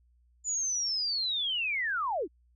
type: linear sweep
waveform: sine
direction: down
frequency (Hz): 7060 to 258.8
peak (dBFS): -28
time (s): 0.44-2.28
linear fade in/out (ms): 50
effects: added 60 Hz sine -62 dBFS peak until 2.55 s